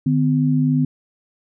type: tone pair together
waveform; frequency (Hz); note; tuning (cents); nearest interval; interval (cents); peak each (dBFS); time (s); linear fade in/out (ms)
sine; 151.21 / 254.3; D#3 / C4; -49 / -49; major sixth; 900; -17; 0.06-0.85; 5
effects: none